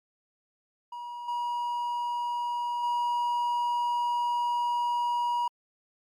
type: tone with level steps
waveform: triangle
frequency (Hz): 960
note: B5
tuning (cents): -49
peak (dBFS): -34 / -26 / -23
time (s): 0.92-5.48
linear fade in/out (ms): 5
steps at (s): 1.28 / 2.83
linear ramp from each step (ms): 5
effects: MP3 96 kbps